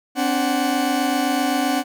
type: tone cluster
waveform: 40% pulse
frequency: 261.2 / 288.9 / 741 Hz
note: C4 / D4 / F#5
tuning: -3 / -28 / +2 cents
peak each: -22 dBFS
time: 0.15-1.84 s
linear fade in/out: 50 ms
effects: none